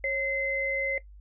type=tone pair together; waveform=sine; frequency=546 / 2061 Hz; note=C#5 / C7; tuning=-26 / -27 cents; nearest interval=octave + major seventh; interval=2299 cents; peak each=-30 / -27 dBFS; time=0.04-0.98 s; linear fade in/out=2 ms; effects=noise-tail reverb RT60 0.1 s tail -17 dB re dry + added 50 Hz sine -46 dBFS peak until 1.2 s